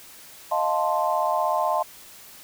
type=chord; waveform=sine; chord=F dominant seventh; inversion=third; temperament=equal; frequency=622.3 / 698.5 / 880 / 1046.5 Hz; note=Eb5 / F5 / A5 / C6; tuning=0 / 0 / 0 / 0 cents; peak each=-26 dBFS; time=0.51-1.83 s; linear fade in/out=10 ms; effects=white hiss -46 dBFS RMS until 2.43 s